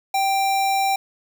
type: tone with sample-and-hold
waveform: sine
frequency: 780 Hz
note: G5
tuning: 9 cents flat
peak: -17 dBFS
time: 0.14-0.96 s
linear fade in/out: 5 ms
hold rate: 3150 Hz
effects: none